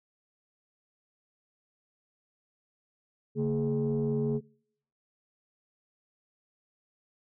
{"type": "tone cluster", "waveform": "sine", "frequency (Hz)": [140.7, 225.4, 419.7], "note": ["C#3", "A3", "G#4"], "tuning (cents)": [26, 42, 18], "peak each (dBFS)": -29, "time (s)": [3.35, 4.41], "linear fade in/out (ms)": 50, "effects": ["noise-tail reverb RT60 0.7 s tail -26 dB re dry", "tanh soft clip ceiling -21 dBFS"]}